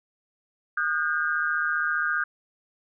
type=tone cluster; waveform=sine; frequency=1232 / 1441 / 1596 Hz; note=D#6 / F#6 / G6; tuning=-17 / -46 / +31 cents; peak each=-30 / -27 / -26 dBFS; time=0.77-2.24 s; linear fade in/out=5 ms; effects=none